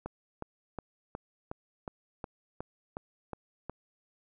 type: click train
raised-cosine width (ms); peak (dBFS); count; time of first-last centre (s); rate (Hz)
1; -23; 11; 0.06-3.696; 2.75
effects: none